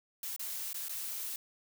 blue noise with dropouts, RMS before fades -39 dBFS, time 0.23-1.36 s, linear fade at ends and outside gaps 2 ms, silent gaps 0.363-0.394 / 0.731-0.743 / 0.884-0.893 s, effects none

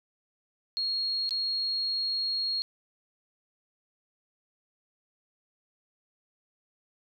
sine tone with dropouts, 4286 Hz, C8, 41 cents sharp, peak -27 dBFS, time 0.77-2.62 s, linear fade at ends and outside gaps 0 ms, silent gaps 1.292-1.308 s, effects none

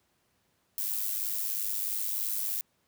violet noise with amplitude modulation, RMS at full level -29 dBFS, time 0.78-2.61 s, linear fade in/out 2 ms, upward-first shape sine, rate 103 Hz, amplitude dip 65%, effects pink hiss -72 dBFS RMS until 2.87 s + high-pass 80 Hz 12 dB/octave

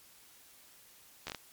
slowing click train, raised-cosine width 0.2 ms, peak -21 dBFS, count 5, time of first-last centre 1.27-1.347 s, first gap 12 ms, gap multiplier 1.33, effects white hiss -59 dBFS RMS until 1.52 s + MP3 96 kbps

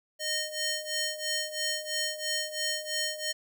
10% pulse ring-modulated tone, 1231 Hz, D#6, 19 cents flat, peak -19 dBFS, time 0.19-3.33 s, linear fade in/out 20 ms, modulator 617 Hz, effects none

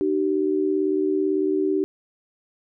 sine tone pair together, 304.4 / 382.4 Hz, D#4 / G4, -38 / -43 cents, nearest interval major third, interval 395 cents, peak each -23 / -21 dBFS, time 0.01-1.84 s, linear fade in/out 0 ms, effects none

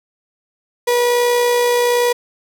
35% pulse tone with amplitude modulation, 484.2 Hz, B4, 34 cents flat, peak -10 dBFS, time 0.87-2.13 s, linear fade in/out 10 ms, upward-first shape sine, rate 61.1 Hz, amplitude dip 25%, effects none

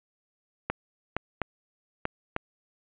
clicks, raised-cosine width 0.5 ms, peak -12 dBFS, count 5, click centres 0.7 / 1.166 / 1.417 / 2.054 / 2.364 s, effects resampled to 8000 Hz + 9-bit

